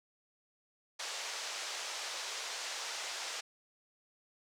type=band-pass noise; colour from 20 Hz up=white; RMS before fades=-41 dBFS; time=0.99-3.41 s; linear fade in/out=10 ms; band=480 to 6700 Hz; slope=24 dB/octave; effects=none